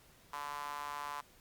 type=tone with high-pass filter; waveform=sawtooth; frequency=145.2 Hz; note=D3; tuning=19 cents flat; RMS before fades=-42 dBFS; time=0.33-1.21 s; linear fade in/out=5 ms; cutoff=1000 Hz; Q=4.9; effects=pink hiss -63 dBFS RMS until 1.4 s + Opus 48 kbps